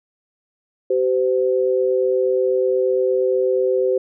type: tone pair together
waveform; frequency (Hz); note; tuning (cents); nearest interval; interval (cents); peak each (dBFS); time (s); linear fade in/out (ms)
sine; 383.5 / 511.9; G4 / C5; -38 / -38; perfect fourth; 500; -18; 0.9-3.98; 5
effects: none